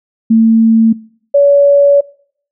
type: tone pair in turn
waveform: sine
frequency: 224.8 / 567.5 Hz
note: A3 / C#5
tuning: +37 / +41 cents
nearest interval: octave + major third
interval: 1604 cents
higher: second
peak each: -4 dBFS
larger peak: neither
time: 0.3-0.93 / 1.34-2.01 s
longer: second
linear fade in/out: 10 ms
effects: noise-tail reverb RT60 0.6 s tail -23 dB re dry